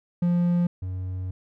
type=tone pair in turn; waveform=triangle; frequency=174.61 / 92.5 Hz; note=F3 / F#2; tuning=0 / 0 cents; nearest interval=major seventh; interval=1100 cents; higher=first; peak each=-17 / -26 dBFS; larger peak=first; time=0.22-0.67 / 0.82-1.31 s; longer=second; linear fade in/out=5 ms; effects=none